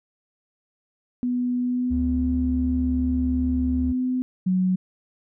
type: tone with pitch glide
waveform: sine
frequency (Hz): 246.9 to 253.8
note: B3 to B3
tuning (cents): 0 to +47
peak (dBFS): -21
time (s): 1.23-4.22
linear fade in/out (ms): 0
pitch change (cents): +47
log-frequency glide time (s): 1.6-2.28
type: tone with vibrato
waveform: triangle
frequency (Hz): 72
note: D2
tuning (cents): -34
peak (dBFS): -23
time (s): 1.9-3.93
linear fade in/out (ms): 20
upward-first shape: sine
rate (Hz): 2.7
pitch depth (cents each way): 17
type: tone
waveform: sine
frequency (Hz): 185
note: F#3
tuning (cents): 0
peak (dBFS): -18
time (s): 4.46-4.76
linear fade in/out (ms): 10
effects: none